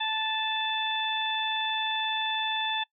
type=harmonic tone; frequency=877 Hz; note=A5; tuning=6 cents flat; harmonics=1 / 2 / 3 / 4; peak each=-31 / -34 / -36 / -30 dBFS; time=0-2.84 s; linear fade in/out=10 ms; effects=noise-tail reverb RT60 0.1 s tail -22 dB re dry